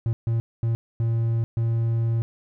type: tone bursts at uneven times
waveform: triangle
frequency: 114.9 Hz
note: A#2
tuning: 25 cents flat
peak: -18 dBFS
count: 5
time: 0.06-0.13 / 0.27-0.4 / 0.63-0.75 / 1-1.44 / 1.57-2.22 s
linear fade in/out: 0 ms
effects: none